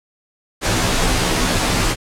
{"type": "noise with comb filter", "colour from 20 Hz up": "pink", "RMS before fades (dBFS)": -17, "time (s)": [0.61, 1.96], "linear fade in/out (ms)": 50, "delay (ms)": 14, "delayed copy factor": -0.9, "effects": ["low-pass 9000 Hz 12 dB/octave"]}